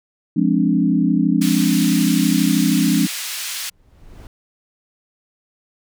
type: chord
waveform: sine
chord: D half-diminished seventh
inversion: first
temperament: equal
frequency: 174.61 / 207.7 / 261.6 / 293.7 Hz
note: F3 / Ab3 / C4 / D4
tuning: 0 / 0 / 0 / 0 cents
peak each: -19 dBFS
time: 0.36-3.07 s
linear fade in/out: 10 ms
type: band-pass noise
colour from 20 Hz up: pink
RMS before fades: -27 dBFS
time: 1.41-3.7 s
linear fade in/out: 10 ms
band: 2500 to 16000 Hz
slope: 12 dB/octave
type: noise with exponential growth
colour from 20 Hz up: brown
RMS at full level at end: -34 dBFS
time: 3.39-4.27 s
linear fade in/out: 1 ms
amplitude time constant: 190 ms
effects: none